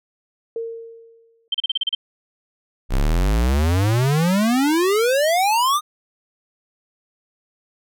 sine tone with exponential decay, 457.9 Hz, A#4, 31 cents flat, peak -22 dBFS, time 0.56-1.48 s, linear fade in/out 2 ms, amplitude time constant 200 ms
sine tone bursts, 3129 Hz, G7, 4 cents flat, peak -17 dBFS, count 8, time 1.52-1.95 s, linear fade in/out 5 ms, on 24 ms, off 34 ms
square exponential sweep, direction up, 30.26 to 1252 Hz, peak -16 dBFS, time 2.89-5.81 s, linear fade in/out 50 ms
effects none

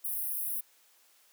white high-pass noise, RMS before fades -34 dBFS, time 0.04-0.61 s, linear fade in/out 10 ms, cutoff 9800 Hz, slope 96 dB/octave, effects white hiss -64 dBFS RMS until 1.32 s + high-pass 400 Hz 12 dB/octave

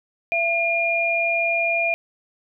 sine tone pair together, 674 / 2416 Hz, E5 / D7, +38 / +48 cents, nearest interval octave + minor seventh, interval 2210 cents, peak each -23 / -20 dBFS, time 0.32-1.94 s, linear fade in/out 0 ms, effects none

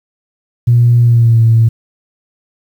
sine tone with pitch glide, 119.6 to 113.8 Hz, A#2 to A#2, +45 to -41 cents, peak -4 dBFS, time 0.67-1.69 s, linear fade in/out 10 ms, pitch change -86 cents, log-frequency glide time 1.01-1.42 s, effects tanh soft clip ceiling 0 dBFS + 7-bit

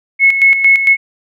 sine tone with tremolo, 2188 Hz, C#7, 23 cents flat, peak -4 dBFS, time 0.19-0.97 s, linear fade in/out 50 ms, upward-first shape square, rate 4.4 Hz, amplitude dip 60%, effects none

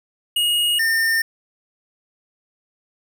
square tone pair in turn, 2875 / 1811.1 Hz, F7 / A6, +50 / +50 cents, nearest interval minor sixth, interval 800 cents, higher first, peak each -17 dBFS, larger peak neither, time 0.36-0.79 / 0.79-1.22 s, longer neither, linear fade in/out 5 ms, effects none

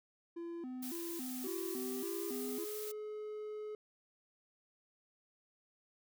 triangle tone with vibrato, 293.7 Hz, D4, in tune, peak -39 dBFS, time 0.36-2.65 s, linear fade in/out 10 ms, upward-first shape square, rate 1.8 Hz, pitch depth 250 cents each way
blue noise, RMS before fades -46 dBFS, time 0.82-2.92 s, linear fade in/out 10 ms
triangle tone with pitch glide, 381 to 425.2 Hz, G4 to G#4, -49 to +41 cents, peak -39 dBFS, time 1.44-3.75 s, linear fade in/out 2 ms, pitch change +190 cents, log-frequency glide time 1.77-2.79 s
effects none

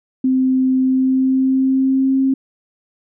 sine tone with pitch glide, 260 to 267 Hz, C4 to C4, -11 to +35 cents, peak -12 dBFS, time 0.24-2.34 s, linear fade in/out 5 ms, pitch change +46 cents, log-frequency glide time 0.8-2.19 s, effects none

